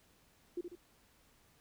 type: tone with echo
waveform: sine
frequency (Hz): 350.5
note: F4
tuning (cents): +6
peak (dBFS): -35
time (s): 0.57-0.61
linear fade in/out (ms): 5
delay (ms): 72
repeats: 2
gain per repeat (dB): -6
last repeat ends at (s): 0.754
effects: pink hiss -68 dBFS RMS until 1.6 s